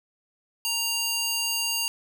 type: tone with high-pass filter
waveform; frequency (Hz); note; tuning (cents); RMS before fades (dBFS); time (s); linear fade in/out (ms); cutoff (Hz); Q
square; 932.3; A#5; 0; -27; 0.65-1.88; 0; 3400; 1
effects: none